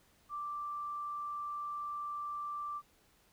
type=tone; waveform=sine; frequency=1174.7 Hz; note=D6; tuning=in tune; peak=-37 dBFS; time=0.29-2.82 s; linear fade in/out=50 ms; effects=pink hiss -68 dBFS RMS until 3.32 s